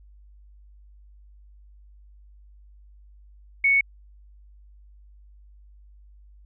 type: tone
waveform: sine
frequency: 2217 Hz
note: C#7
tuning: in tune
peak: -16 dBFS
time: 3.64-3.81 s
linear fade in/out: 5 ms
effects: added 50 Hz sine -48 dBFS peak until 6.45 s